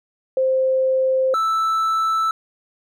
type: tone pair in turn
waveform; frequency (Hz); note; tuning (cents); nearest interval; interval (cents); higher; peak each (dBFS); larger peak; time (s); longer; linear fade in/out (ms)
sine / triangle; 523.3 / 1318.6; C5 / E6; 0 / 0; octave + major third; 1600; second; -15; neither; 0.37-1.34 / 1.34-2.31; neither; 2
effects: none